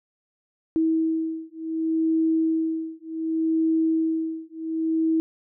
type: beating tone pair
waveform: sine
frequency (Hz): 322 / 322.67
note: E4 / E4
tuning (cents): -41 / -37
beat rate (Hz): 0.67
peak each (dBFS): -24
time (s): 0.76-5.2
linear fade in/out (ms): 0
effects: none